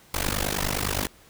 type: noise with amplitude modulation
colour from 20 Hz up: pink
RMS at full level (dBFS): -23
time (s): 0.14-1.07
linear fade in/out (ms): 2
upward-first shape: sine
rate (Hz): 49.6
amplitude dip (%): 95
effects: pink hiss -54 dBFS RMS until 1.29 s